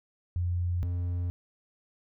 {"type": "tone pair in turn", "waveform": ["sine", "triangle"], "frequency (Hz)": [88.1, 88.1], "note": ["F2", "F2"], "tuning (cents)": [16, 16], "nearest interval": "unison", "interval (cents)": 0, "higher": "neither", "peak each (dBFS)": -26, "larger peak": "neither", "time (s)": [[0.36, 0.83], [0.83, 1.3]], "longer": "neither", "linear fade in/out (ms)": 0, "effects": []}